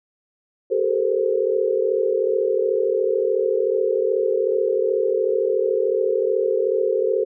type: tone cluster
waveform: sine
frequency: 383.3 / 426 / 459.7 / 522 Hz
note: G4 / G#4 / A#4 / C5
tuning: -39 / +44 / -24 / -4 cents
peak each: -23 dBFS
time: 0.7-7.25 s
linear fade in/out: 20 ms
effects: none